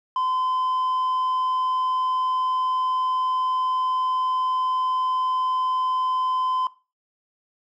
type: tone with quantisation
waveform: triangle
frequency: 1024 Hz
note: C6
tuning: 38 cents flat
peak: -19 dBFS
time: 0.16-6.67 s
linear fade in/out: 2 ms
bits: 8
effects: noise-tail reverb RT60 0.3 s tail -18 dB re dry + low-pass 5000 Hz 12 dB/octave